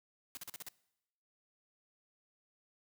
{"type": "noise bursts", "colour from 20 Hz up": "white", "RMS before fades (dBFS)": -45, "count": 6, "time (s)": [0.35, 0.686], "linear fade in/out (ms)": 0, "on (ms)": 21, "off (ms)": 42, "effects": ["noise-tail reverb RT60 0.9 s tail -22 dB re dry"]}